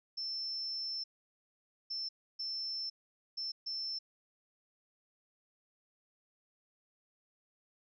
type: tone bursts at uneven times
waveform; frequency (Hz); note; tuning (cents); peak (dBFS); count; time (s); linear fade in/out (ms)
sine; 5330; E8; +18; -36; 5; 0.17-1.04 / 1.9-2.09 / 2.39-2.9 / 3.37-3.52 / 3.66-3.99; 10
effects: none

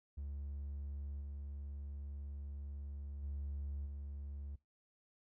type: tone with level steps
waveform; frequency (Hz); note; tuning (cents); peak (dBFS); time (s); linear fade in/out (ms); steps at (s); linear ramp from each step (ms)
triangle; 70.9; C#2; +40; -39 / -41 / -37 / -41; 0.17-4.56; 10; 1.2 / 3.22 / 3.85; 20
effects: noise-tail reverb RT60 0.2 s tail -22 dB re dry + tanh soft clip ceiling -33 dBFS

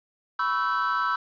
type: chord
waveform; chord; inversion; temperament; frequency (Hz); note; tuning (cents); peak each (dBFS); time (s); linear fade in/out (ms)
triangle; C# half-diminished seventh; third; equal with one note detuned; 987.8 / 1108.7 / 1318.5 / 1535.7; B5 / C#6 / E6 / G6; 0 / 0 / 0 / -36; -28 / -29 / -24 / -28; 0.39-1.16; 5
effects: resampled to 11025 Hz + 8-bit

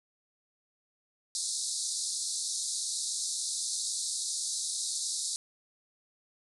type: band-pass noise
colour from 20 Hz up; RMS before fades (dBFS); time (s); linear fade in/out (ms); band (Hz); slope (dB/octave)
white; -34; 1.35-5.36; 0; 3800 to 10000; 96
effects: none

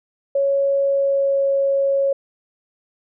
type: tone with pitch glide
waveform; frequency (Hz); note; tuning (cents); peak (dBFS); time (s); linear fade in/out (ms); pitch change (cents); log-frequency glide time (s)
sine; 554.4 to 550.9; C#5 to C#5; 0 to -11; -15; 0.35-2.13; 5; -11; 0.82-1.46
effects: none

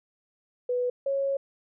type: tone pair in turn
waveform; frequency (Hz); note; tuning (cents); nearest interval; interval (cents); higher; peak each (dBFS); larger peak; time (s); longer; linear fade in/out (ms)
sine; 493.9 / 550.1; B4 / C#5; 0 / -13; major second; 187; second; -24; neither; 0.69-0.9 / 1.06-1.37; second; 5
effects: none

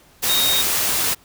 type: tone in noise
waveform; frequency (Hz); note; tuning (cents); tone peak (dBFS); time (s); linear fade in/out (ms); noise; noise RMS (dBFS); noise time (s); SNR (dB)
sine; 3729; A#7; 0; -18; 0.28-0.63; 20; white; -20; 0.22-1.15; -1
effects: pink hiss -52 dBFS RMS until 1.24 s

